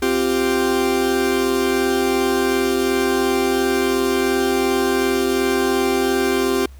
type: chord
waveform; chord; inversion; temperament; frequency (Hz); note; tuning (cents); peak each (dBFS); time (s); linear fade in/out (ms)
40% pulse; C suspended fourth; none; equal; 261.6 / 349.2 / 392; C4 / F4 / G4; 0 / 0 / 0; -21 / -22 / -18; 0.02-6.66; 5
effects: added 66 Hz sine -37 dBFS peak until 6.79 s + pink hiss -53 dBFS RMS until 6.79 s